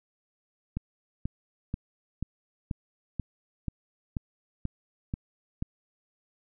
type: click train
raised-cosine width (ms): 5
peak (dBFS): -18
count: 11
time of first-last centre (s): 0.77-5.624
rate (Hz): 2.06
effects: none